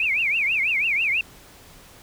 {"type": "tone with vibrato", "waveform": "sine", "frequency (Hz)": 2416, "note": "D7", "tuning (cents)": 48, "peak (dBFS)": -19, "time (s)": [0, 1.21], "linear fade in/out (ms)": 2, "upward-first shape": "triangle", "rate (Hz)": 6.1, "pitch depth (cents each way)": 270, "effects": ["pink hiss -48 dBFS RMS until 2.02 s"]}